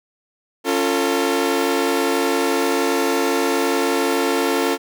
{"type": "chord", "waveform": "sawtooth", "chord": "Db augmented", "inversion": "none", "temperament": "equal with one note detuned", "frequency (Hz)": [277.2, 349.2, 449], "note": ["Db4", "F4", "A4"], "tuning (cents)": [0, 0, 35], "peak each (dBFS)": [-18, -18, -17], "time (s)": [0.64, 4.78], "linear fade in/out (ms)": 50, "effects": []}